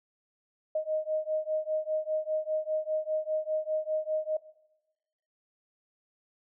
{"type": "beating tone pair", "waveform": "sine", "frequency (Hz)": [620, 625], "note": ["D#5", "D#5"], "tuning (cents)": [-6, 8], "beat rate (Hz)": 5, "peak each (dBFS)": -31, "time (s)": [0.75, 4.37], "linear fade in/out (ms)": 5, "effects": ["noise-tail reverb RT60 1.0 s tail -20 dB re dry"]}